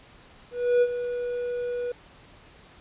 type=tone with ADSR envelope; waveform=triangle; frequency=487 Hz; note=B4; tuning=24 cents flat; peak=-14 dBFS; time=0.51-1.92 s; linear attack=310 ms; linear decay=49 ms; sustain=-11 dB; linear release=4 ms; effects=pink hiss -52 dBFS RMS until 2.8 s + resampled to 8000 Hz